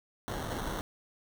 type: noise with sample-and-hold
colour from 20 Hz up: pink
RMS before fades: -36 dBFS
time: 0.28-0.81 s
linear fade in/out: 0 ms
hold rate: 2450 Hz
effects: none